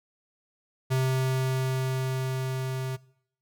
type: tone with level ramp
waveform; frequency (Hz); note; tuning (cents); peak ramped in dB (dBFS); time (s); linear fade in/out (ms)
square; 130.81; C3; 0; -23 to -30; 0.9-2.97; 20
effects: noise-tail reverb RT60 0.7 s tail -22 dB re dry